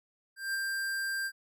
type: tone with ADSR envelope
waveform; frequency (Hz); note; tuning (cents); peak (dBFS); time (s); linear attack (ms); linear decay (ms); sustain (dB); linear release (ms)
square; 1585; G6; +19; -30; 0.36-1.32; 180; 20; -2; 59
effects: none